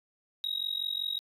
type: tone with amplitude modulation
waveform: triangle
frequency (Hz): 3801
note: A#7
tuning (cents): +33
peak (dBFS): -24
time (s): 0.44-1.19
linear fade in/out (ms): 0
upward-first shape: sine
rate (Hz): 45.3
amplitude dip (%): 95
effects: tanh soft clip ceiling -23 dBFS